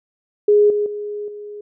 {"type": "tone with level steps", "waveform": "sine", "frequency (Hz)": 415.3, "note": "G#4", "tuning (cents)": 0, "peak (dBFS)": [-9, -16, -24, -30], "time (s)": [0.48, 1.61], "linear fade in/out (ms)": 5, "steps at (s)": [0.7, 0.86, 1.28], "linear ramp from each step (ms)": 2, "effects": []}